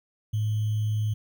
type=tone with sample-and-hold; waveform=sine; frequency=107.2 Hz; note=A2; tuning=45 cents flat; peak=-23 dBFS; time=0.33-1.14 s; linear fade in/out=10 ms; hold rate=3150 Hz; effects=none